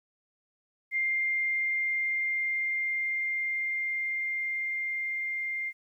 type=tone with level ramp; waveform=sine; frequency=2106 Hz; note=C7; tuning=11 cents sharp; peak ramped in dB=-25 to -30 dBFS; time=0.91-5.73 s; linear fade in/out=50 ms; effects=11-bit